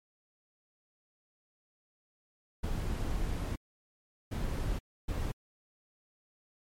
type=noise bursts at uneven times; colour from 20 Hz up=brown; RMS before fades=-33 dBFS; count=3; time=2.63-3.56 / 4.31-4.79 / 5.08-5.32 s; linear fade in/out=10 ms; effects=MP3 64 kbps